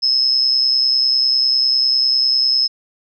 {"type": "tone with amplitude modulation", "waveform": "sine", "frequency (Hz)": 5180, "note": "E8", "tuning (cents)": -31, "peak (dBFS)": -9, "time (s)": [0.02, 2.68], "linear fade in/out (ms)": 20, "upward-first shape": "sine", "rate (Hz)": 130, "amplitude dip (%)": 75, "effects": []}